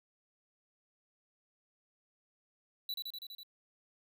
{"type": "tone with echo", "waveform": "square", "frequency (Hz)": 3951, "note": "B7", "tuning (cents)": 0, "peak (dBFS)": -36, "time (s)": [2.89, 2.94], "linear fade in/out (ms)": 2, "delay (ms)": 82, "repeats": 6, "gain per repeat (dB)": -2, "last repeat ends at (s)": 3.432, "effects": []}